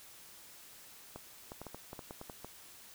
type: clicks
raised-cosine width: 1 ms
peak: -30 dBFS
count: 11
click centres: 1.16 / 1.519 / 1.616 / 1.667 / 1.746 / 1.931 / 1.992 / 2.109 / 2.214 / 2.298 / 2.446 s
effects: white hiss -55 dBFS RMS until 2.94 s